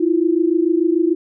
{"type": "tone pair together", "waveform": "sine", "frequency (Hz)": [322.4, 349.2], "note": ["E4", "F4"], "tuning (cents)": [-38, 0], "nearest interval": "minor second", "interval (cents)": 138, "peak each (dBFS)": -16, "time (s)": [0, 1.15], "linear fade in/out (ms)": 10, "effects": []}